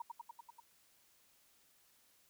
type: tone with echo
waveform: sine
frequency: 940 Hz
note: A#5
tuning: 14 cents sharp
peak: -39 dBFS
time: 0-0.02 s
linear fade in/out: 5 ms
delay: 97 ms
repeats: 6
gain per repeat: -2 dB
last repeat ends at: 0.602 s
effects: white hiss -70 dBFS RMS until 2.29 s